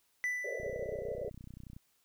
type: tone with exponential decay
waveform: triangle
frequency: 1986 Hz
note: B6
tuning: 9 cents sharp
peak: -28 dBFS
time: 0.24-1.3 s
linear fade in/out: 0 ms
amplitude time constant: 230 ms
type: band-pass noise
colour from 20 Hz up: white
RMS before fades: -39 dBFS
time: 0.44-1.3 s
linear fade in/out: 10 ms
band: 400 to 620 Hz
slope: 96 dB/octave
type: click train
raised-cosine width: 5 ms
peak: -36 dBFS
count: 37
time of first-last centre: 0.6-1.765 s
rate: 30.9 Hz
effects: white hiss -73 dBFS RMS until 2.04 s